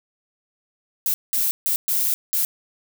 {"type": "noise bursts at uneven times", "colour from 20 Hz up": "violet", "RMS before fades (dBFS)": -21, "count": 5, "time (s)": [[1.06, 1.14], [1.33, 1.51], [1.66, 1.76], [1.88, 2.14], [2.33, 2.45]], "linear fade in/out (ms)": 0, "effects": []}